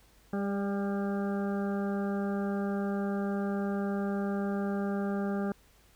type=harmonic tone with a mistuned harmonic; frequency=199.9 Hz; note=G3; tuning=34 cents sharp; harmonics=1 / 2 / 3 / 4 / 6 / 7 / 8; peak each=-30 / -36 / -40 / -42 / -46 / -47 / -48 dBFS; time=0.33-5.52 s; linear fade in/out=2 ms; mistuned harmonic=3; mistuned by=-20 cents; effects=added 50 Hz sine -63 dBFS peak until 5.95 s + pink hiss -63 dBFS RMS until 5.95 s